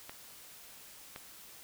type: clicks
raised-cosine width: 0.3 ms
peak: -27 dBFS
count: 2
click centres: 0.095 / 1.161 s
effects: white hiss -53 dBFS RMS until 1.63 s